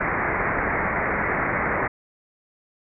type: low-pass noise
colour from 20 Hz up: white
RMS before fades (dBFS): -24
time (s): 0-1.88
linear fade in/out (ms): 10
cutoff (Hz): 2200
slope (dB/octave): 96
effects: none